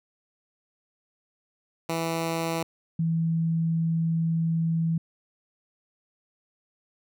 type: tone pair in turn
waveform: 10% pulse / sine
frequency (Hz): 164.81 / 164.12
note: E3 / E3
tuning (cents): 0 / -7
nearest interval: unison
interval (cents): 7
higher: first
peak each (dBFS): -18 / -22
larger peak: first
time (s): 1.89-2.63 / 2.99-4.98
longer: second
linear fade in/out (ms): 5
effects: none